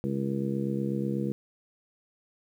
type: harmonic tone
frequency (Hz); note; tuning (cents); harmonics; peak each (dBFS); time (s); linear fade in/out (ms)
68.2; C#2; -28; 2 / 3 / 4 / 5 / 6 / 7; -33 / -30 / -39 / -34 / -42 / -37; 0.04-1.32; 0
effects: 10-bit